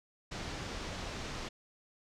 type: low-pass noise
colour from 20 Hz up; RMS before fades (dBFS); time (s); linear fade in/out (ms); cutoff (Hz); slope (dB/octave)
pink; -41; 0.31-1.49; 10; 6400; 24
effects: none